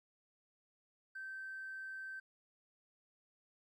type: tone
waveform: triangle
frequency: 1551 Hz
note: G6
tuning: 19 cents flat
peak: -40 dBFS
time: 1.15-2.2 s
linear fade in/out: 10 ms
effects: tanh soft clip ceiling -41 dBFS